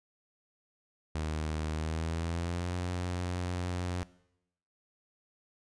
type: tone with pitch glide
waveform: sawtooth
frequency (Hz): 77.78 to 89.35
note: D#2 to F2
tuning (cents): 0 to +40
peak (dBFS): -28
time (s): 1.15-4.03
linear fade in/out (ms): 0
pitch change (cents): +240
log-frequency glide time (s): 1.74-2.75
effects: noise-tail reverb RT60 0.8 s tail -19 dB re dry + resampled to 22050 Hz